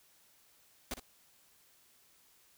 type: noise with echo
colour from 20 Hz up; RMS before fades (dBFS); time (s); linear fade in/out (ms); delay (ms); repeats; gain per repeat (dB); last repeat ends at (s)
pink; -38; 0.91-0.94; 2; 58; 1; -10; 0.998
effects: white hiss -66 dBFS RMS until 2.57 s